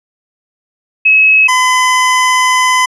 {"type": "tone pair in turn", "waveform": ["sine", "25% pulse"], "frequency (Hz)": [2571, 1014.7], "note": ["E7", "B5"], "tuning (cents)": [-44, 47], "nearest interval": "octave + major third", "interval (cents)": 1609, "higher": "first", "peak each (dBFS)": -4, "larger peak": "neither", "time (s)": [[1.05, 1.48], [1.48, 2.86]], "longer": "second", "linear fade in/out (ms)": 10, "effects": ["resampled to 22050 Hz"]}